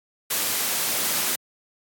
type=noise; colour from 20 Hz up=white; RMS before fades=-24 dBFS; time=0.3-1.36 s; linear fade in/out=10 ms; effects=high-pass 150 Hz 12 dB/octave + AAC 64 kbps